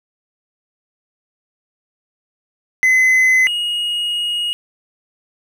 triangle tone pair in turn, 2036 / 2879 Hz, C7 / F#7, -48 / -48 cents, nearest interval tritone, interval 600 cents, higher second, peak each -8 / -16 dBFS, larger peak first, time 2.83-3.47 / 3.47-4.53 s, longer second, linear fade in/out 0 ms, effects none

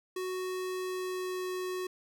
square tone with pitch glide, 370 to 367.9 Hz, F#4 to F#4, 0 to -10 cents, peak -34 dBFS, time 0.16-1.87 s, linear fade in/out 5 ms, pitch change -10 cents, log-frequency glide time 0.83-1.49 s, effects none

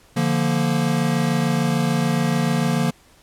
square chord, Bb major, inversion first, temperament equal with one note detuned, 146.83 / 173.61 / 233.1 Hz, D3 / F3 / Bb3, 0 / -10 / 0 cents, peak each -23 dBFS, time 0.16-2.91 s, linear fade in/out 10 ms, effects pink hiss -53 dBFS RMS until 3.22 s + low-pass 12000 Hz 12 dB/octave

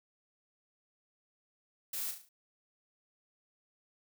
blue noise with echo, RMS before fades -38 dBFS, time 1.93-2.11 s, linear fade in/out 5 ms, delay 36 ms, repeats 5, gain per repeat -6 dB, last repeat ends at 2.29 s, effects none

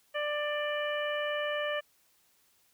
harmonic tone, 592 Hz, D5, 14 cents sharp, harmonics 1 / 2 / 3 / 4 / 5, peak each -32 / -39 / -36 / -42 / -40 dBFS, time 0.14-1.81 s, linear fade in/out 20 ms, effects white hiss -68 dBFS RMS until 2.73 s

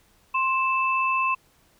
sine tone pair together, 1052.6 / 2637 Hz, C6 / E7, +10 / 0 cents, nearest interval octave + major third, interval 1590 cents, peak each -22 / -25 dBFS, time 0.34-1.35 s, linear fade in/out 10 ms, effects pink hiss -61 dBFS RMS until 1.79 s

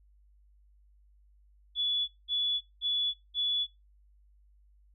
sine tone bursts, 3424 Hz, A7, 48 cents flat, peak -27 dBFS, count 4, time 1.75-3.67 s, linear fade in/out 50 ms, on 330 ms, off 200 ms, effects noise-tail reverb RT60 0.2 s tail -18 dB re dry + added 50 Hz sine -59 dBFS peak until 4.94 s

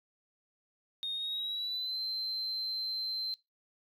sine tone with pitch glide, 3700 to 4105 Hz, A#7 to C8, -14 to -34 cents, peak -32 dBFS, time 1.03-3.34 s, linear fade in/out 0 ms, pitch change +180 cents, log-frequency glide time 1.14-2 s, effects noise-tail reverb RT60 0.2 s tail -22 dB re dry + tanh soft clip ceiling -30 dBFS

